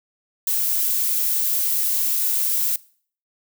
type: noise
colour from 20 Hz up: violet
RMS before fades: -21 dBFS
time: 0.47-2.76 s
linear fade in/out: 2 ms
effects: noise-tail reverb RT60 0.5 s tail -22 dB re dry